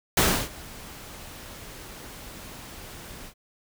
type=noise with ADSR envelope; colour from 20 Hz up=pink; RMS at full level=-18 dBFS; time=0.17-3.34 s; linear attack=4 ms; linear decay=310 ms; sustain=-24 dB; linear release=75 ms; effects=none